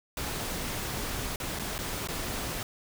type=noise with dropouts; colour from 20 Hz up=pink; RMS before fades=-34 dBFS; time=0.17-2.63 s; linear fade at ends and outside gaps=2 ms; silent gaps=1.36-1.4 / 1.59-1.595 / 1.781-1.788 / 2.074-2.086 s; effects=none